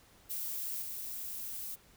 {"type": "noise with level steps", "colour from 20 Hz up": "violet", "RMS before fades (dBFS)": [-38, -41], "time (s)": [0.29, 1.76], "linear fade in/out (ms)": 20, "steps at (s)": 0.81, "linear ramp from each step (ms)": 20, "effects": ["pink hiss -62 dBFS RMS until 1.96 s"]}